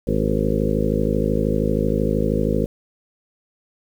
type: harmonic tone with a mistuned harmonic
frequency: 52.9 Hz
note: G#1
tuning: 33 cents sharp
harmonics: 1 / 2 / 3 / 4 / 5 / 6 / 7 / 8 / 9 / 10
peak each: -25 / -28 / -25 / -24 / -27 / -29 / -29 / -29 / -25 / -29 dBFS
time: 0.07-2.66 s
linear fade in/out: 5 ms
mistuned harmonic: 7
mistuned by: +43 cents
effects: 8-bit